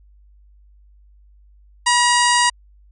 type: harmonic tone with a mistuned harmonic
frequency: 954 Hz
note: A#5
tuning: 40 cents sharp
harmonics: 1 / 2 / 3 / 4 / 5 / 6 / 7 / 8 / 9 / 10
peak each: -16 / -19 / -23 / -27 / -23 / -29 / -28 / -26 / -26 / -32 dBFS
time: 1.86-2.5 s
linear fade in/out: 10 ms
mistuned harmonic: 1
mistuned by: +40 cents
effects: added 50 Hz sine -47 dBFS peak until 2.91 s